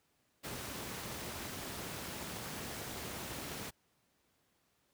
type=noise with amplitude modulation; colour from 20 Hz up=pink; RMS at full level=-40 dBFS; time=0.43-3.71 s; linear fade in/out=20 ms; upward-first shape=sine; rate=291 Hz; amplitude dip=55%; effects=pink hiss -75 dBFS RMS until 4.93 s + high-pass 80 Hz 12 dB/octave